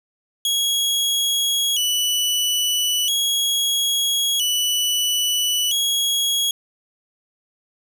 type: tone with vibrato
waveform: sawtooth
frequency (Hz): 3136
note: G7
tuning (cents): 0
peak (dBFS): -15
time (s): 0.45-6.51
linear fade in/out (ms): 2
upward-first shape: square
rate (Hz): 0.38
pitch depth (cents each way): 97
effects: none